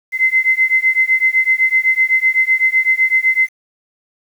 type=beating tone pair; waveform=sine; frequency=2057 / 2064.9 Hz; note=C7 / C7; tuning=-30 / -23 cents; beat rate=7.9 Hz; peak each=-14 dBFS; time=0.12-3.49 s; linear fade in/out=50 ms; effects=7-bit